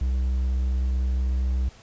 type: tone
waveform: triangle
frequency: 63.9 Hz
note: C2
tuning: 40 cents flat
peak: -19 dBFS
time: 0.01-1.69 s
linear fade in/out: 5 ms
effects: pink hiss -51 dBFS RMS until 1.82 s + resampled to 16000 Hz